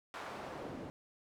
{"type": "noise with band-pass filter sweep", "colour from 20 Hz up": "pink", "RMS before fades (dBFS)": -45, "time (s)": [0.14, 0.9], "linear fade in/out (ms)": 0, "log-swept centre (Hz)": [1100, 290], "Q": 0.87, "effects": []}